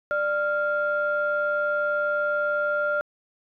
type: tone pair together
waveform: sine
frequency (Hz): 592.2 / 1394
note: D5 / F6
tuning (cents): +14 / -4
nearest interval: octave + minor third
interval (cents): 1482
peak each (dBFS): -24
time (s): 0.11-3.01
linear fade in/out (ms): 0
effects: tanh soft clip ceiling -14 dBFS